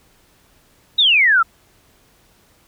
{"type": "exponential sweep", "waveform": "sine", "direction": "down", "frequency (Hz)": [3883, 1284], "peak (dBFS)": -10, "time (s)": [0.98, 1.43], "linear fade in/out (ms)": 10, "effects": ["pink hiss -55 dBFS RMS until 2.67 s"]}